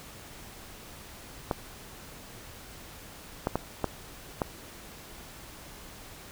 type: clicks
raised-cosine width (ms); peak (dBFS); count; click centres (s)
1; -12; 5; 1.512 / 3.471 / 3.556 / 3.843 / 4.418
effects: pink hiss -47 dBFS RMS until 6.31 s